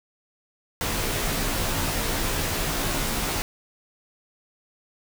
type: noise with comb filter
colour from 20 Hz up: pink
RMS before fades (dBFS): -26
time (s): 0.81-3.42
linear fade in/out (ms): 0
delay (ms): 16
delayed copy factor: -0.8
effects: none